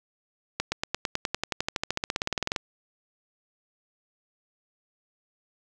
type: accelerating click train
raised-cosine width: 0.2 ms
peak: -9 dBFS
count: 27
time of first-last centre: 0.6-2.562 s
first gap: 120 ms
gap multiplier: 0.96
effects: none